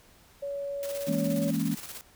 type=tone; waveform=sine; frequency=563 Hz; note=C#5; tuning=27 cents sharp; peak=-31 dBFS; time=0.42-1.51 s; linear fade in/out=10 ms
type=noise with tremolo; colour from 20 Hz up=white; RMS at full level=-40 dBFS; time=0.83-2.01 s; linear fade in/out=0 ms; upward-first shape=square; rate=17 Hz; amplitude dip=50%
type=chord; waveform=sine; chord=A# half-diminished seventh; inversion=second; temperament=equal; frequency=164.81 / 207.7 / 233.1 / 277.2 Hz; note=E3 / G#3 / A#3 / C#4; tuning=0 / 0 / 0 / 0 cents; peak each=-31 dBFS; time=1.07-1.75 s; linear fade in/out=10 ms
effects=pink hiss -58 dBFS RMS until 2.15 s